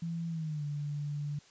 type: tone with pitch glide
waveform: sine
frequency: 167 to 146.22 Hz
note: E3 to D3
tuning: +23 to -7 cents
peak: -33 dBFS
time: 0.02-1.39 s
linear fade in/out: 5 ms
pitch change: -230 cents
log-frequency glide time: 0.29-0.64 s
effects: white hiss -60 dBFS RMS until 1.5 s + resampled to 16000 Hz